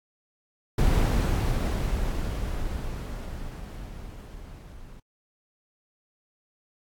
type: noise with level ramp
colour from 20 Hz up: brown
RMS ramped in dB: -20 to -45 dBFS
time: 0.78-5 s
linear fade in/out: 5 ms
effects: AAC 64 kbps